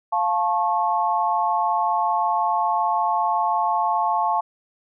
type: chord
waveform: sine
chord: F augmented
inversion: none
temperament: just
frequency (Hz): 698.5 / 873.1 / 1091.3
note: F5 / A5 / C#6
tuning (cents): 0 / -14 / -27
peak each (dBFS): -24 / -21 / -24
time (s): 0.12-4.41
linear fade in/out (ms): 10
effects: none